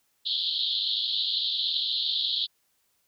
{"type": "band-pass noise", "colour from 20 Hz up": "white", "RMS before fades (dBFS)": -28, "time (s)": [0.25, 2.47], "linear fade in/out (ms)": 20, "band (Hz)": [3200, 4300], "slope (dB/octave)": 96, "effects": ["white hiss -71 dBFS RMS until 3.07 s"]}